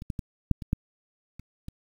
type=clicks; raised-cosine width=5 ms; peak=-24 / -18 / -19 / -8 / -24 / -11 / -30 / -25 dBFS; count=8; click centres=0.021 / 0.102 / 0.192 / 0.513 / 0.622 / 0.731 / 1.396 / 1.684 s; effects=8-bit